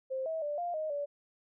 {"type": "tone with pitch steps", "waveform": "sine", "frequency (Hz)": [526, 644, 588, 699, 623, 576], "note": ["C5", "E5", "D5", "F5", "D#5", "D5"], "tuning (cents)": [9, -41, 2, 1, 2, -34], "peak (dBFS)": -32, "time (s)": [0.1, 1.06], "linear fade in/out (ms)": 20, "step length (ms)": 160, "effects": []}